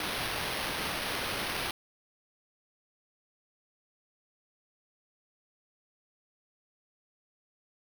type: noise with sample-and-hold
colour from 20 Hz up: white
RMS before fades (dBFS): -34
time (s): 0-1.71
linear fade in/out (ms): 2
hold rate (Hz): 7350
effects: none